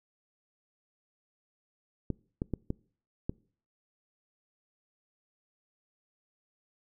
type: clicks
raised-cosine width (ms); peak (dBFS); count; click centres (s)
3; -18; 5; 2.103 / 2.419 / 2.537 / 2.704 / 3.295
effects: noise-tail reverb RT60 0.5 s tail -25 dB re dry